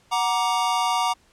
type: chord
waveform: square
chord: Gb augmented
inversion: none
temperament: equal with one note detuned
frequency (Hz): 740 / 939.4 / 1174.7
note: Gb5 / Bb5 / D6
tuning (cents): 0 / +13 / 0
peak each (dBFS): -26 / -24 / -27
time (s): 0.11-1.14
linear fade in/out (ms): 20
effects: pink hiss -59 dBFS RMS until 1.32 s + low-pass 9000 Hz 12 dB/octave